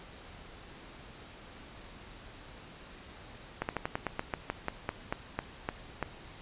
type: slowing click train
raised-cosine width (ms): 0.5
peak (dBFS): -16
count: 15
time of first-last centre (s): 3.62-6.027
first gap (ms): 69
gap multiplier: 1.13
effects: pink hiss -50 dBFS RMS until 6.41 s + resampled to 8000 Hz